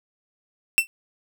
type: tone with exponential decay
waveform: 45% pulse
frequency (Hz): 2684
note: E7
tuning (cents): +31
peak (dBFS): -10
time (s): 0.78-0.87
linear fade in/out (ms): 0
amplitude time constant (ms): 19
effects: none